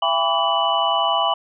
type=tone cluster; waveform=sine; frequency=672 / 803 / 993 / 1147 / 2970 Hz; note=E5 / G5 / B5 / D6 / F#7; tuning=+33 / +41 / +9 / -41 / +6 cents; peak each=-23 dBFS; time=0.02-1.34 s; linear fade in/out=5 ms; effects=none